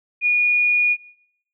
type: tone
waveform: sine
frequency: 2446 Hz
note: D#7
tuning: 30 cents flat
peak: -14 dBFS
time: 0.21-0.97 s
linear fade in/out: 50 ms
effects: noise-tail reverb RT60 0.9 s tail -22 dB re dry